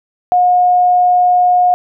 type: tone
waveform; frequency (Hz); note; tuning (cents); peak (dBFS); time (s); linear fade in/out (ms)
sine; 720; F#5; -47; -7; 0.32-1.74; 0
effects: none